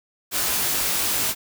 white noise with comb filter, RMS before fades -23 dBFS, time 0.31-1.35 s, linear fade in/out 50 ms, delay 20 ms, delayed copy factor +0.55, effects none

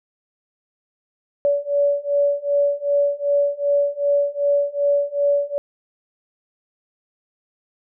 sine beating tone pair, 570 / 572.6 Hz, C#5 / D5, +48 / -44 cents, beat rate 2.6 Hz, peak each -20 / -19 dBFS, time 1.45-5.58 s, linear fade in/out 0 ms, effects none

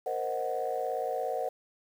sine chord, C half-diminished seventh, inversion third, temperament equal, 466.2 / 523.3 / 622.3 / 740 Hz, Bb4 / C5 / Eb5 / Gb5, 0 / 0 / 0 / 0 cents, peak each -35 / -34 / -36 / -33 dBFS, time 0.06-1.49 s, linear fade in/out 5 ms, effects tanh soft clip ceiling -21 dBFS + 9-bit

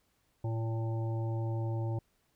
harmonic tone with a mistuned harmonic, 113.3 Hz, A#2, 49 cents flat, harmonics 1 / 3 / 5 / 7 / 8, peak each -31 / -41 / -45 / -48 / -49 dBFS, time 0.44-1.99 s, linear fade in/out 5 ms, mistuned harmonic 8, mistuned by -23 cents, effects pink hiss -74 dBFS RMS until 2.35 s

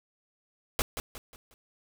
pink noise with echo, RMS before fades -27 dBFS, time 0.79-0.82 s, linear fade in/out 0 ms, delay 180 ms, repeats 4, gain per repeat -8 dB, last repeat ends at 1.54 s, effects none

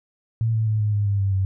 sine tone with pitch steps, 113.4 / 110.68 / 108.03 / 105.44 / 102.91 / 100.45 / 98.04 / 95.69 Hz, A#2 / A2 / A2 / G#2 / G#2 / G2 / G2 / G2, -47 / +11 / -31 / +27 / -15 / +43 / +1 / -41 cents, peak -18 dBFS, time 0.41-1.45 s, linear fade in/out 0 ms, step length 130 ms, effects none

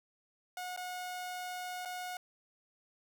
sawtooth tone with dropouts, 726 Hz, F#5, 33 cents flat, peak -35 dBFS, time 0.57-2.17 s, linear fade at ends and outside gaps 2 ms, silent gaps 0.764-0.774 / 1.851-1.856 s, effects none

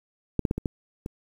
clicks, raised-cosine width 3 ms, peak -10 / -10 / -12 / -16 / -13 / -20 dBFS, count 6, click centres 0.393 / 0.452 / 0.511 / 0.58 / 0.658 / 1.061 s, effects 8-bit

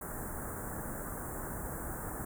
pink band-stop noise, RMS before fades -40 dBFS, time 0.01-2.25 s, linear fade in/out 5 ms, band 1700 to 7800 Hz, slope 48 dB/octave, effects none

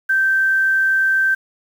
sine tone, 1558 Hz, G6, 11 cents flat, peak -13 dBFS, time 0.09-1.35 s, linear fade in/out 10 ms, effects 7-bit

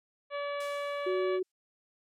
harmonic tone, 573 Hz, D5, 43 cents flat, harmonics 1 / 2 / 3 / 4 / 5 / 6 / 7, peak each -34 / -39 / -45 / -44 / -51 / -52 / -55 dBFS, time 0.3-1.4 s, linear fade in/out 50 ms
blue noise with exponential decay, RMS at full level -42 dBFS, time 0.6-1.52 s, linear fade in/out 5 ms, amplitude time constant 200 ms
sine tone, 370 Hz, F#4, in tune, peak -28 dBFS, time 1.06-1.43 s, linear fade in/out 10 ms
effects low-pass 8000 Hz 12 dB/octave

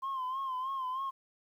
sine tone with vibrato, 1049 Hz, C6, 4 cents sharp, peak -31 dBFS, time 0.02-1.11 s, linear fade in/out 20 ms, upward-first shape sine, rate 3.2 Hz, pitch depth 66 cents each way, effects tanh soft clip ceiling -31 dBFS + 11-bit

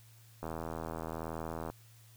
click train, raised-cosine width 1 ms, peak -25 dBFS, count 104, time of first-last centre 0.43-1.7 s, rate 81.1 Hz, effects added 113 Hz sine -57 dBFS peak until 2.16 s + white hiss -63 dBFS RMS until 2.16 s

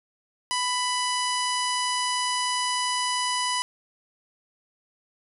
harmonic tone, 993 Hz, B5, 9 cents sharp, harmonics 1 / 2 / 3 / 4 / 5 / 6 / 7 / 8 / 9 / 10, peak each -27 / -33 / -31 / -39 / -32 / -37 / -40 / -43 / -41 / -35 dBFS, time 0.51-3.62 s, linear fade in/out 0 ms, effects none

